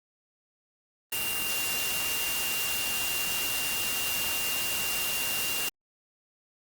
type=tone in noise; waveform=sine; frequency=2784 Hz; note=F7; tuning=6 cents flat; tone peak=-32 dBFS; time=1.12-5.69 s; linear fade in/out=5 ms; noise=white; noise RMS=-31 dBFS; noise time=1.12-5.69 s; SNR=-4 dB; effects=Opus 32 kbps